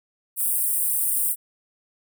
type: high-pass noise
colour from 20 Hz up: pink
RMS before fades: -23 dBFS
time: 0.36-1.36 s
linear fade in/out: 50 ms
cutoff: 8400 Hz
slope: 96 dB/octave
effects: none